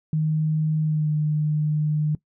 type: tone with pitch glide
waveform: sine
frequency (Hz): 155.56 to 151.83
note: D#3 to D#3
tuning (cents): 0 to -42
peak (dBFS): -19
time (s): 0.13-2.15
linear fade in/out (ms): 2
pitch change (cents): -42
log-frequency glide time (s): 0.82-1.11
effects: noise-tail reverb RT60 0.1 s tail -19 dB re dry